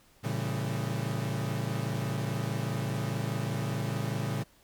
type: chord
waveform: 40% pulse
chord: A# diminished seventh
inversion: none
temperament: equal with one note detuned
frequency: 113.68 / 138.59 / 164.81 / 196 Hz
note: A#2 / C#3 / E3 / G3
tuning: -43 / 0 / 0 / 0 cents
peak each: -33 / -33 / -38 / -38 dBFS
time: 0.23-4.44 s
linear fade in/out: 20 ms
effects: pink hiss -62 dBFS RMS until 4.63 s